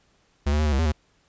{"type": "tone with pitch steps", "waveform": "square", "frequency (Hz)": [71.9, 74.7, 77.1, 74.5, 67.1, 81, 75.8], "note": ["D2", "D2", "D#2", "D2", "C2", "E2", "D#2"], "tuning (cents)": [-36, 30, -15, 25, 44, -30, -45], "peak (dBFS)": -20, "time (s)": [0.46, 0.922], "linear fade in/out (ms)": 10, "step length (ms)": 66, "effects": ["pink hiss -64 dBFS RMS until 1.28 s", "resampled to 16000 Hz"]}